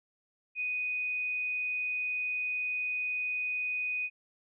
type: tone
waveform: sine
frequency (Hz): 2489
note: D#7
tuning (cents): 0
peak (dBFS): -30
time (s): 0.55-4.1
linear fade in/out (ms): 50
effects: none